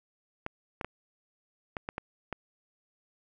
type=clicks; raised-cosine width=0.5 ms; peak=-19 dBFS; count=7; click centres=0.464 / 0.812 / 0.846 / 1.768 / 1.889 / 1.981 / 2.327 s; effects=none